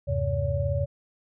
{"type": "tone cluster", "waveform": "sine", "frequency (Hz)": [79.7, 98.3, 132, 568], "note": ["D#2", "G2", "C3", "C#5"], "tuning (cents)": [42, 5, 16, 42], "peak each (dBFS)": -29, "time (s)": [0.07, 0.86], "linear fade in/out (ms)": 20, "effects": []}